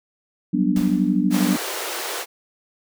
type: chord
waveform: sine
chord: G major seventh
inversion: third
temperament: just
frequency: 183.75 / 196 / 245 / 294 Hz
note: F#3 / G3 / B3 / D4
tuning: -12 / 0 / -14 / +2 cents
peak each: -22 dBFS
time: 0.53-1.57 s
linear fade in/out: 10 ms
type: noise with exponential decay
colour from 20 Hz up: pink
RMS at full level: -32 dBFS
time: 0.76-1.41 s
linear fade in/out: 2 ms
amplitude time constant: 140 ms
type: high-pass noise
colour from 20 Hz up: pink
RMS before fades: -28 dBFS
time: 1.3-2.26 s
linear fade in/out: 50 ms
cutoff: 350 Hz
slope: 48 dB/octave
effects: none